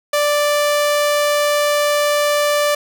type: tone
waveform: sawtooth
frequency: 587.3 Hz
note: D5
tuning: in tune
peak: -10 dBFS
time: 0.13-2.75 s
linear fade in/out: 5 ms
effects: none